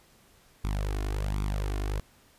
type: tone with flanger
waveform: sawtooth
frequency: 50.5 Hz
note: G#1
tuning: 48 cents flat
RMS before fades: -30 dBFS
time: 0.64-2 s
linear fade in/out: 5 ms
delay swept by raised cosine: 0.84 to 2.84 ms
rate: 1.3 Hz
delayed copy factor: +0.8
effects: pink hiss -60 dBFS RMS until 2.38 s + resampled to 32000 Hz